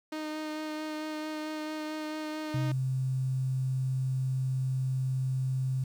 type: tone with vibrato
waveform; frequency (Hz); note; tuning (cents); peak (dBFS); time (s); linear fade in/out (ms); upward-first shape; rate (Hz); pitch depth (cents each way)
sawtooth; 308.4; D#4; -15; -30; 0.12-2.72; 5; sine; 4.5; 12
type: tone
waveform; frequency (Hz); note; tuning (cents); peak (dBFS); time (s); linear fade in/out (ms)
sine; 130.81; C3; 0; -27; 2.54-5.84; 5
effects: low-pass 6000 Hz 12 dB/octave + 9-bit